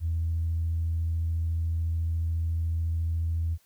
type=tone with vibrato; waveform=sine; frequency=82.4 Hz; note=E2; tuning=in tune; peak=-24 dBFS; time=0-3.58 s; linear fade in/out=50 ms; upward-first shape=sine; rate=14 Hz; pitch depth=9 cents each way; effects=tanh soft clip ceiling -20 dBFS + white hiss -65 dBFS RMS until 3.65 s